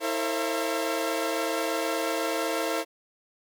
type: tone cluster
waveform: sawtooth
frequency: 324.9 / 454 / 535 / 678 Hz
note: E4 / A#4 / C5 / E5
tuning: -25 / -46 / +38 / +49 cents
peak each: -28 dBFS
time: 0-2.85 s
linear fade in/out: 50 ms
effects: none